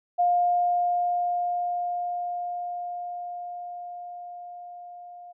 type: tone with level ramp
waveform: sine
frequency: 707 Hz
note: F5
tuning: 21 cents sharp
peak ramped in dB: -18 to -41 dBFS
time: 0.18-5.33 s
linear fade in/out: 20 ms
effects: none